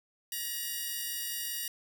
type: tone cluster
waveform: 5% pulse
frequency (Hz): 1751 / 1901 / 2874 / 4722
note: A6 / A#6 / F7 / D8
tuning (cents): -9 / +33 / +49 / +9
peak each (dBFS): -35 / -29 / -29 / -34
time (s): 0.32-1.68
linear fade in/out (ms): 2
effects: none